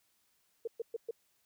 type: tone bursts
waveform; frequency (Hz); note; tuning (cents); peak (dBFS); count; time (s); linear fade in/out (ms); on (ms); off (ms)
sine; 458.5; A#4; -29; -33; 4; 0.65-1.11; 5; 25; 120
effects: white hiss -74 dBFS RMS until 1.45 s